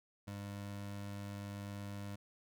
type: tone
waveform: 25% pulse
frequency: 100.9 Hz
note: G#2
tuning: 49 cents flat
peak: -39 dBFS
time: 0.27-2.16 s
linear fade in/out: 10 ms
effects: none